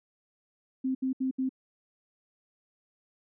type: tone bursts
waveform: sine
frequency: 261.6 Hz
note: C4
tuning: in tune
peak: -26 dBFS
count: 4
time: 0.84-1.493 s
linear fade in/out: 10 ms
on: 110 ms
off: 71 ms
effects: none